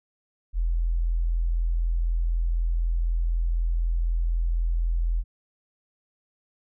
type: tone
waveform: sine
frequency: 42 Hz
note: E1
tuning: 33 cents sharp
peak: -21 dBFS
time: 0.53-5.24 s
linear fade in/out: 50 ms
effects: none